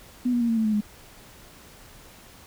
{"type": "tone with pitch steps", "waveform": "sine", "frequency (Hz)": [247.8, 240.9, 234.2, 227.6, 221.3, 215.1, 209.1], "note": ["B3", "B3", "A#3", "A#3", "A3", "A3", "G#3"], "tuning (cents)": [6, -43, 8, -41, 10, -39, 12], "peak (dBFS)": -20, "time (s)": [0.25, 0.81], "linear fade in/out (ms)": 10, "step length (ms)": 80, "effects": ["pink hiss -49 dBFS RMS until 2.46 s"]}